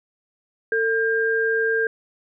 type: tone pair together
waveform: sine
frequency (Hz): 448.8 / 1601.3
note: A4 / G6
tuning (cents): +34 / +36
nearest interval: octave + minor seventh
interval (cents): 2202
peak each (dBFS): -21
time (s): 0.72-1.87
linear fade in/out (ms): 2
effects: none